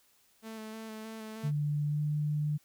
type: tone with vibrato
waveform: sawtooth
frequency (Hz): 220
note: A3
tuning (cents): 0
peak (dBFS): -37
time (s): 0.42-1.52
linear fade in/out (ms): 50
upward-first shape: square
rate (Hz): 3.2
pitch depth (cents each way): 16
type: tone with pitch glide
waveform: sine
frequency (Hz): 147.5 to 149.47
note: D3 to D3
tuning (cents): +8 to +31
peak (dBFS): -28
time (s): 1.43-2.58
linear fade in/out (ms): 20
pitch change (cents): +23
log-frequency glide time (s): 1.87-2
effects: white hiss -67 dBFS RMS until 2.64 s